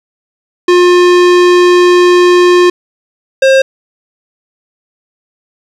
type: tone pair in turn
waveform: square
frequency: 356 / 533.7 Hz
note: F4 / C5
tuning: +33 / +34 cents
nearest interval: perfect fifth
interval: 701 cents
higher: second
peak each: -4 dBFS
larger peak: neither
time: 0.68-2.7 / 3.42-3.62 s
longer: first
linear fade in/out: 5 ms
effects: low-pass 5000 Hz 12 dB/octave + 7-bit